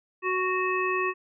harmonic tone, 370 Hz, F#4, in tune, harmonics 1 / 3 / 5 / 7, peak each -28 / -28 / -32 / -31 dBFS, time 0.22-1.14 s, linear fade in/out 50 ms, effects none

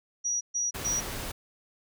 sine tone bursts, 5790 Hz, F#8, 38 cents flat, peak -26 dBFS, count 3, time 0.24-1.01 s, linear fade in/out 20 ms, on 170 ms, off 130 ms
pink noise, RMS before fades -36 dBFS, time 0.74-1.32 s, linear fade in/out 10 ms
effects none

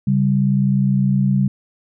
sine tone pair together, 136.4 / 196 Hz, C#3 / G3, -28 / 0 cents, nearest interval tritone, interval 628 cents, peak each -16 dBFS, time 0.07-1.48 s, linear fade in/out 5 ms, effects none

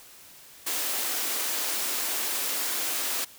white high-pass noise, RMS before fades -29 dBFS, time 0.66-3.25 s, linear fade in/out 10 ms, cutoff 240 Hz, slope 48 dB/octave, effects white hiss -50 dBFS RMS until 3.38 s

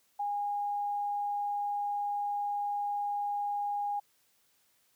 sine tone, 818 Hz, G#5, 26 cents flat, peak -30 dBFS, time 0.19-4 s, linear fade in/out 10 ms, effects white hiss -70 dBFS RMS until 4.95 s + high-pass 60 Hz 12 dB/octave

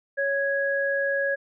sine tone pair together, 555.7 / 1661.2 Hz, C#5 / G#6, +4 / 0 cents, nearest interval octave + perfect fifth, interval 1896 cents, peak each -25 dBFS, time 0.17-1.36 s, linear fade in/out 20 ms, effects none

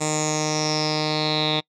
10% pulse tone with low-pass filter sweep, 153.6 Hz, D#3, 22 cents flat, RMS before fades -23 dBFS, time 0-1.61 s, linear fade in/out 20 ms, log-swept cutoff 7600 to 3600 Hz, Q 8.9, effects noise-tail reverb RT60 0.1 s tail -25 dB re dry

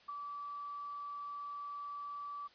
sine tone with ADSR envelope, 1155 Hz, D6, 29 cents flat, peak -37 dBFS, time 0.08-2.48 s, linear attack 13 ms, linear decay 9 ms, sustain -4 dB, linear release 16 ms, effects white hiss -63 dBFS RMS until 2.54 s + resampled to 11025 Hz

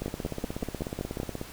two click trains, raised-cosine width 2 ms, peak -19 / -17 dBFS, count 24 / 7, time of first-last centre 0.02-1.414 / 0.06-1.201 s, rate 16.5 / 5.26 Hz, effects pink hiss -45 dBFS RMS until 1.52 s

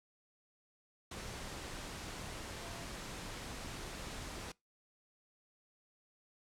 sine tone in noise, 680 Hz, F5, 46 cents flat, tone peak -54 dBFS, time 2.61-2.85 s, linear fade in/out 5 ms, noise pink, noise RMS -45 dBFS, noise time 1.11-4.52 s, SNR -12 dB, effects noise-tail reverb RT60 0.2 s tail -23 dB re dry + low-pass 9000 Hz 12 dB/octave

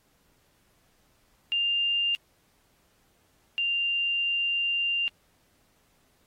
sine tone pair in turn, 2798 / 2788 Hz, F7 / F7, +3 / -4 cents, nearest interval unison, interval 7 cents, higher first, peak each -23 / -24 dBFS, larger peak first, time 1.52-2.15 / 3.58-5.08 s, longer second, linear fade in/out 0 ms, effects pink hiss -67 dBFS RMS until 6.26 s + AAC 48 kbps

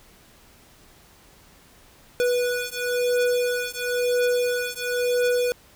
square beating tone pair, 490 / 490.98 Hz, B4 / B4, -14 / -10 cents, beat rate 0.98 Hz, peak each -25 / -25 dBFS, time 2.2-5.52 s, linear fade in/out 0 ms, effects pink hiss -53 dBFS RMS until 5.75 s

